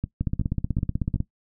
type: two click trains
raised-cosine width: 5 ms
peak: -12 / -14 dBFS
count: 17 / 4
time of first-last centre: 0.21-1.204 / 0.04-1.159 s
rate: 16.1 / 2.68 Hz
effects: noise-tail reverb RT60 0.1 s tail -17 dB re dry